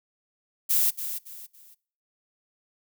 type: noise with echo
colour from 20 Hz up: violet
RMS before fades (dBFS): -22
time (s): 0.69-0.91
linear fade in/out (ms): 20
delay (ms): 280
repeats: 3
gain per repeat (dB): -10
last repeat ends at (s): 1.75
effects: noise-tail reverb RT60 0.5 s tail -23 dB re dry